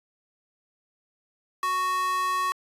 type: tone with high-pass filter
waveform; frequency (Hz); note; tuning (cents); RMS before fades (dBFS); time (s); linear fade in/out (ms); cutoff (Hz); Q
square; 370; F#4; 0; -26; 1.63-2.52; 0; 1200; 4.6
effects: resampled to 32000 Hz